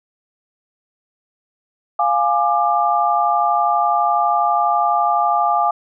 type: chord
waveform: sine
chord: D diminished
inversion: first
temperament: equal with one note detuned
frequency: 698.5 / 830.6 / 1189 Hz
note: F5 / Ab5 / D6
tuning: 0 / 0 / +21 cents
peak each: -18 dBFS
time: 1.99-5.71 s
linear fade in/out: 5 ms
effects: none